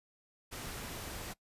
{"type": "noise", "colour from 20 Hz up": "pink", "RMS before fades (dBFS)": -43, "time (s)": [0.51, 1.34], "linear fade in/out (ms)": 20, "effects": ["noise-tail reverb RT60 0.1 s tail -21 dB re dry", "resampled to 32000 Hz"]}